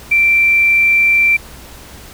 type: tone with quantisation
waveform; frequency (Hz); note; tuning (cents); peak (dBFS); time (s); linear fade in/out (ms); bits
sine; 2349; D7; 0; -8; 0.11-1.37; 10; 6
effects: added 63 Hz sine -39 dBFS peak until 2.13 s + pink hiss -37 dBFS RMS until 2.13 s